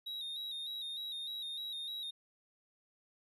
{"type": "tone with vibrato", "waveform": "triangle", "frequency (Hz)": 3766, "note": "A#7", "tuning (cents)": 17, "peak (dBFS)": -38, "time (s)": [0.06, 2.11], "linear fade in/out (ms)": 10, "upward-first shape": "square", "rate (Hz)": 3.3, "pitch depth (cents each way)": 43, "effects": []}